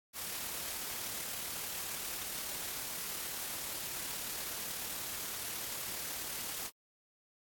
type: noise with amplitude modulation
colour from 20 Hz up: white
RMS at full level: -39 dBFS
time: 0.13-6.71 s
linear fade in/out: 50 ms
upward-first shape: sine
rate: 36.5 Hz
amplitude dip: 25%
effects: AAC 64 kbps